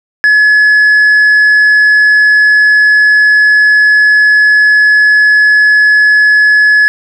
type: tone with tanh clipping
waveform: triangle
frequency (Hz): 1702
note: G#6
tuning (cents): +42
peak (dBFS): -4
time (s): 0.24-6.88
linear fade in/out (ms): 0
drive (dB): 7
effects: none